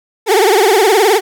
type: tone with vibrato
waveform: 30% pulse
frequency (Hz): 408.7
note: G#4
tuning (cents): -28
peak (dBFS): -5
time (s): 0.26-1.21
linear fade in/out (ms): 50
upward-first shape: triangle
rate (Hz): 19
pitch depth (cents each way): 230
effects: none